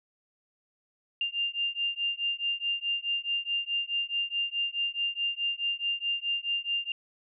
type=beating tone pair; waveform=sine; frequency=2794 / 2798.7 Hz; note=F7 / F7; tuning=0 / +3 cents; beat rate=4.7 Hz; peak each=-31 dBFS; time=1.21-6.92 s; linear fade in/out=2 ms; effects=none